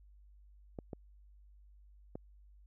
clicks, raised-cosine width 2 ms, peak -28 dBFS, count 3, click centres 0.788 / 0.932 / 2.155 s, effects added 50 Hz sine -57 dBFS peak until 2.66 s

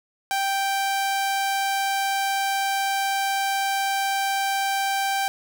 sawtooth tone, 784 Hz, G5, in tune, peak -18 dBFS, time 0.31-5.28 s, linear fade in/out 0 ms, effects none

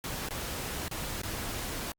pink noise with dropouts, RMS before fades -36 dBFS, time 0.04-1.92 s, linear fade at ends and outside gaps 1 ms, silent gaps 0.287-0.307 / 0.882-0.912 / 1.217-1.233 s, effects Opus 48 kbps

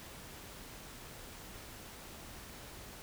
silence, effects pink hiss -50 dBFS RMS until 3.02 s

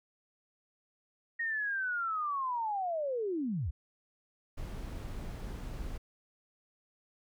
sine linear sweep, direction down, 1874 to 56 Hz, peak -31 dBFS, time 1.39-3.71 s, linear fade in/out 10 ms
brown noise, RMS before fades -40 dBFS, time 4.57-5.98 s, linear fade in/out 10 ms
effects none

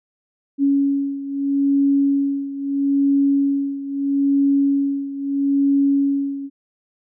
sine beating tone pair, 278.5 / 279.27 Hz, C#4 / C#4, +8 / +13 cents, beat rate 0.77 Hz, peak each -17 / -21 dBFS, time 0.58-6.5 s, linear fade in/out 50 ms, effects none

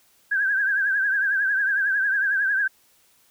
sine tone with vibrato, 1601 Hz, G6, 36 cents sharp, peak -19 dBFS, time 0.31-2.68 s, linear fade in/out 10 ms, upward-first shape triangle, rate 11 Hz, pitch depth 98 cents each way, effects white hiss -60 dBFS RMS until 3.3 s

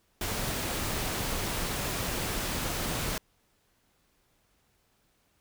pink noise, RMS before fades -32 dBFS, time 0.21-3.18 s, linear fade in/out 2 ms, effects pink hiss -70 dBFS RMS until 5.4 s

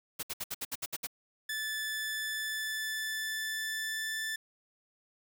white noise bursts, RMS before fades -36 dBFS, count 9, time 0.19-1.071 s, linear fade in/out 10 ms, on 41 ms, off 64 ms
sawtooth tone with pitch glide, 1743 to 1761.2 Hz, A6 to A6, -17 to +1 cents, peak -30 dBFS, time 1.49-4.36 s, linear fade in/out 5 ms, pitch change +18 cents, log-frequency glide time 2.01-4.23 s
effects none

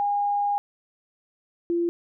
sine tone pair in turn, 815 / 342.7 Hz, G#5 / F4, -33 / -33 cents, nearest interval octave + minor third, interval 1500 cents, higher first, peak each -21 dBFS, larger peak neither, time 0-0.58 / 1.7-1.89 s, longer first, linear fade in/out 0 ms, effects none

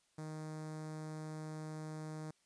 sawtooth tone with notch filter, 155.56 Hz, D#3, in tune, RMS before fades -45 dBFS, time 0.18-2.31 s, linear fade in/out 5 ms, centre 2900 Hz, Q 0.76, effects white hiss -75 dBFS RMS until 2.45 s + resampled to 22050 Hz

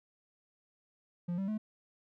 triangle tone with pitch steps, 174.61 / 193.74 / 215 Hz, F3 / G3 / A3, 0 / -20 / -40 cents, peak -30 dBFS, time 1.28-1.58 s, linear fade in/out 10 ms, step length 100 ms, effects none

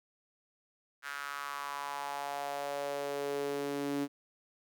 sawtooth tone with high-pass filter sweep, 142.1 Hz, C#3, 43 cents sharp, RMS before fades -37 dBFS, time 1.02-4.08 s, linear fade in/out 50 ms, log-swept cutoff 1500 to 290 Hz, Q 3.9, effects none

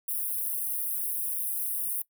white high-pass noise, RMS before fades -31 dBFS, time 0.08-2.02 s, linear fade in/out 5 ms, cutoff 9300 Hz, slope 96 dB/octave, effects noise-tail reverb RT60 0.1 s tail -20 dB re dry

